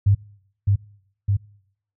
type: tone with echo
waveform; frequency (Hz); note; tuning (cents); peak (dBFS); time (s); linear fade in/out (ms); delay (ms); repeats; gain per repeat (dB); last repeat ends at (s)
sine; 100.1; G2; +37; -12; 0.06-0.15; 10; 610; 2; -2; 1.37
effects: noise-tail reverb RT60 0.7 s tail -24 dB re dry